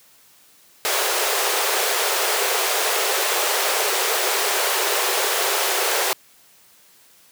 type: high-pass noise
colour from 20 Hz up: pink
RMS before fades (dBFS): -21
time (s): 0.85-6.13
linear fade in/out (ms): 0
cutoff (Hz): 370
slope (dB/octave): 96
effects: white hiss -53 dBFS RMS until 7.31 s + high-pass 100 Hz 12 dB/octave